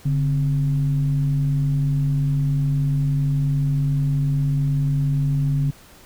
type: tone with frequency modulation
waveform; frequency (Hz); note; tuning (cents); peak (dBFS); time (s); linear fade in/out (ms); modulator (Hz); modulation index
sine; 142.9; D3; -47; -17; 0.05-5.71; 10; 117; 0.4
effects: pink hiss -48 dBFS RMS until 6.05 s